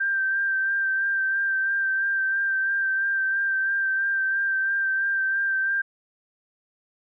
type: tone with vibrato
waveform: sine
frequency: 1573 Hz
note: G6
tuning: 6 cents sharp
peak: -21 dBFS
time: 0-5.82 s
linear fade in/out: 10 ms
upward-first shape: sine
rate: 3 Hz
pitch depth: 22 cents each way
effects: none